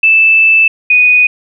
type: tone pair in turn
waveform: sine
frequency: 2637 / 2482 Hz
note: E7 / D#7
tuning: 0 / -5 cents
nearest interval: minor second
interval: 105 cents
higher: first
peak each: -4 dBFS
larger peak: neither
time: 0.03-0.68 / 0.9-1.27 s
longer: first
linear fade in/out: 5 ms
effects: none